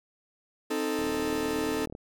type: chord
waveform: 40% pulse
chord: A diminished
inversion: first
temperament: equal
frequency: 261.6 / 311.1 / 440 Hz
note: C4 / Eb4 / A4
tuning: 0 / 0 / 0 cents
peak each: -33 / -31 / -30 dBFS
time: 0.7-1.86 s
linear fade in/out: 10 ms
type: click train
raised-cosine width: 2 ms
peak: -27 dBFS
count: 38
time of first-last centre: 0.99-1.951 s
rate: 38.5 Hz
effects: none